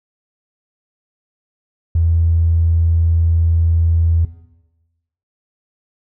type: tone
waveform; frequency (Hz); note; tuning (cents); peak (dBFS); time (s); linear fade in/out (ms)
triangle; 83; E2; +12; -7; 1.95-4.25; 5
effects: noise-tail reverb RT60 1.0 s tail -19 dB re dry + tanh soft clip ceiling -9 dBFS